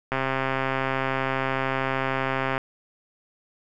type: click train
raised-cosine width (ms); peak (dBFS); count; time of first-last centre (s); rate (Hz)
0.5; -10; 328; 0.12-2.579; 133
effects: none